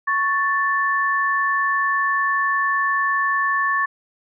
sine tone pair together, 1108.7 / 1760 Hz, C#6 / A6, 0 / 0 cents, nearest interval minor sixth, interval 800 cents, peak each -20 dBFS, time 0.07-3.86 s, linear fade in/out 10 ms, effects none

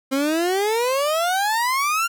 30% pulse exponential sweep, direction up, 262.9 to 1409 Hz, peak -16 dBFS, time 0.11-2.08 s, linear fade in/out 20 ms, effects none

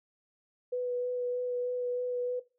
sine tone with vibrato, 493.9 Hz, B4, in tune, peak -29 dBFS, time 0.72-2.4 s, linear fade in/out 10 ms, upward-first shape sine, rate 3.2 Hz, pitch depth 11 cents each way, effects noise-tail reverb RT60 0.3 s tail -18 dB re dry

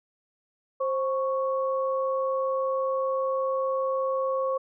sine tone pair together, 528.2 / 1108.7 Hz, C5 / C#6, +16 / 0 cents, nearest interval octave + minor second, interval 1284 cents, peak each -25 / -30 dBFS, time 0.8-4.58 s, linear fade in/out 10 ms, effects none

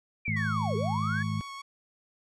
sine linear two-way sweep, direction down then up, 2409 to 387.6 to 1744 Hz, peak -30 dBFS, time 0.25-1.23 s, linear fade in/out 10 ms, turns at 0.76 s
harmonic tone, 52.9 Hz, G#1, 33 cents sharp, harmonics 2 / 3 / 4, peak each -31 / -33 / -34 dBFS, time 0.28-1.41 s, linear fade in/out 0 ms
sawtooth tone with vibrato, 1108.7 Hz, C#6, in tune, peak -35 dBFS, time 0.36-1.62 s, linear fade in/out 10 ms, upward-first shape square, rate 4.9 Hz, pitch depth 11 cents each way
effects low-pass 7000 Hz 12 dB/octave

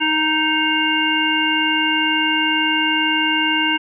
harmonic tone, 311.1 Hz, D#4, in tune, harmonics 1 / 3 / 5 / 7 / 9, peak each -22 / -23 / -22 / -24 / -19 dBFS, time 0-3.78 s, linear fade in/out 20 ms, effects none

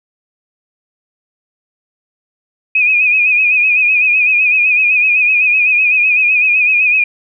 sine tone with vibrato, 2489 Hz, D#7, in tune, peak -8 dBFS, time 2.75-7.04 s, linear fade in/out 5 ms, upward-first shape sine, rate 7.9 Hz, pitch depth 59 cents each way, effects none

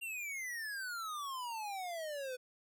square exponential sweep, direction down, 2797 to 495.2 Hz, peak -40 dBFS, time 0.01-2.37 s, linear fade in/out 20 ms, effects none

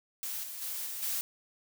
blue noise with level steps, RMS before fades -37 / -42 / -37 / -39 / -33 dBFS, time 0.23-1.21 s, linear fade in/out 0 ms, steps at 0.43 / 0.61 / 0.86 / 1.02 s, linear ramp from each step 10 ms, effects none

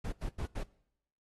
brown noise bursts, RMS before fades -36 dBFS, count 4, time 0.04-0.634 s, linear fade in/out 10 ms, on 84 ms, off 86 ms, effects noise-tail reverb RT60 0.8 s tail -22 dB re dry + AAC 32 kbps

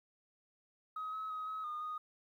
sine tone with pitch steps, 1266 / 1285 / 1263 / 1279 / 1222 / 1239 Hz, D#6 / E6 / D#6 / D#6 / D#6 / D#6, +30 / -45 / +26 / +47 / -32 / -8 cents, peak -37 dBFS, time 0.96-1.98 s, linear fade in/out 5 ms, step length 170 ms, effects tanh soft clip ceiling -35 dBFS + 12-bit

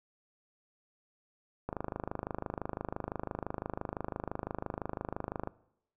click train, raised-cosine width 1 ms, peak -21 dBFS, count 99, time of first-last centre 1.69-5.474 s, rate 25.9 Hz, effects noise-tail reverb RT60 0.8 s tail -21 dB re dry

